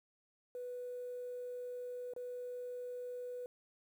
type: tone with dropouts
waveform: sine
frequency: 493.9 Hz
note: B4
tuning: in tune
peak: -40 dBFS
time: 0.55-3.46 s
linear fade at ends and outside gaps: 1 ms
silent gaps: 2.136-2.163 s
effects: tanh soft clip ceiling -37 dBFS + 11-bit